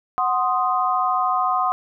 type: chord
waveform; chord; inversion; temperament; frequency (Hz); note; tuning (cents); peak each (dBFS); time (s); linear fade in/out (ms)
sine; C diminished; second; equal; 740 / 1046.5 / 1244.5; Gb5 / C6 / Eb6; 0 / 0 / 0; -22; 0.18-1.72; 0
effects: none